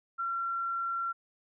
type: tone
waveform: sine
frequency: 1365 Hz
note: F6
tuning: 40 cents flat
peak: -30 dBFS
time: 0.18-1.13 s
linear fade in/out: 20 ms
effects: none